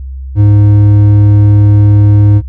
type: tone with hard clipping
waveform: sine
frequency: 103.2 Hz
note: G#2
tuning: 10 cents flat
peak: -4 dBFS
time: 0.35-2.42 s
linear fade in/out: 50 ms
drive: 6 dB
effects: noise-tail reverb RT60 0.1 s tail -24 dB re dry + added 66 Hz sine -19 dBFS peak until 2.48 s